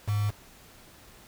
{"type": "tone with quantisation", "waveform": "sine", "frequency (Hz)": 103.83, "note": "G#2", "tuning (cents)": 0, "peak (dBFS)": -24, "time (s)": [0.07, 0.31], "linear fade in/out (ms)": 20, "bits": 6, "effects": ["pink hiss -53 dBFS RMS until 1.27 s"]}